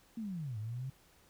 sine linear two-way sweep, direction down then up, 234 to 103.83 to 136.1 Hz, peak -37 dBFS, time 0.17-0.9 s, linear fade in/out 5 ms, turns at 0.58 s, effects pink hiss -65 dBFS RMS until 1.29 s

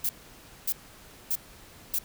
violet noise bursts, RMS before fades -27 dBFS, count 4, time 0.04-1.988 s, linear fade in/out 5 ms, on 52 ms, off 580 ms, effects pink hiss -51 dBFS RMS until 2.04 s

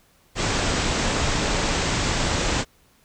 pink low-pass noise, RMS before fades -23 dBFS, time 0.35-2.65 s, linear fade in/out 50 ms, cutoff 8100 Hz, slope 96 dB/octave, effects pink hiss -59 dBFS RMS until 3.04 s

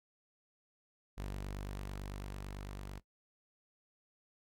sawtooth tone with level ramp, 49 Hz, G1, in tune, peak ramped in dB -35 to -40 dBFS, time 1.17-3 s, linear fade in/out 20 ms, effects noise-tail reverb RT60 0.1 s tail -18 dB re dry + AAC 48 kbps

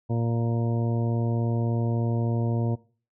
harmonic tone, 116.54 Hz, A#2, in tune, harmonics 1 / 2 / 3 / 4 / 5 / 6 / 8, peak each -24 / -30 / -34 / -36 / -38 / -40 / -42 dBFS, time 0.09-2.76 s, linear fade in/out 20 ms, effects noise-tail reverb RT60 0.4 s tail -20 dB re dry

